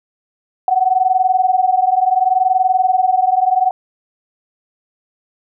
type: tone pair together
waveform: sine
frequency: 736.3 / 757 Hz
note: F#5 / F#5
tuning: -9 / +39 cents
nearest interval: unison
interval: 48 cents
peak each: -14 dBFS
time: 0.68-3.71 s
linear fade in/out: 2 ms
effects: none